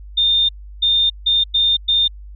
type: tone bursts at uneven times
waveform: sine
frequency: 3626 Hz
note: A#7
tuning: 49 cents flat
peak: -12 dBFS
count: 5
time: 0.17-0.49 / 0.82-1.1 / 1.26-1.44 / 1.54-1.77 / 1.88-2.08 s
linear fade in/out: 10 ms
effects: added 50 Hz sine -33 dBFS peak until 2.35 s